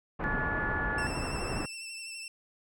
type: low-pass noise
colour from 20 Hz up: pink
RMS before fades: -34 dBFS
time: 0.19-1.66 s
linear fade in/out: 10 ms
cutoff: 1700 Hz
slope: 24 dB/octave
type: harmonic tone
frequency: 286.5 Hz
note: D4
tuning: 43 cents flat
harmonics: 3 / 4 / 5 / 6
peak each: -40 / -42 / -37 / -33 dBFS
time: 0.24-1.07 s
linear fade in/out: 0 ms
type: tone with vibrato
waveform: 20% pulse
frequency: 2676 Hz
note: E7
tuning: 25 cents sharp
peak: -34 dBFS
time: 0.98-2.28 s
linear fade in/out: 2 ms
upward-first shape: triangle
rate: 12 Hz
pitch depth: 40 cents each way
effects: none